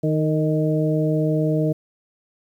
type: harmonic tone with a mistuned harmonic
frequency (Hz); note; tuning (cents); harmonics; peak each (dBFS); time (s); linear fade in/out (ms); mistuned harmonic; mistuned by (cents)
155.5; D#3; -1; 1 / 2 / 3 / 4; -20 / -23 / -25 / -26; 0.03-1.73; 10; 3; -24
effects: 9-bit